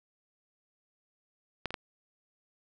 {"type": "clicks", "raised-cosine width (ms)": 0.3, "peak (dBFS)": [-15, -22, -18], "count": 3, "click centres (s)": [1.657, 1.706, 1.742], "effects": []}